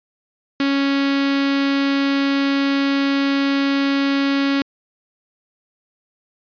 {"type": "tone with notch filter", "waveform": "sawtooth", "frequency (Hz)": 277.2, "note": "C#4", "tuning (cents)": 0, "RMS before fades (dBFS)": -18, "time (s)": [0.6, 4.62], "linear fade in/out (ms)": 2, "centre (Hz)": 710, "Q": 0.85, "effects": ["resampled to 11025 Hz"]}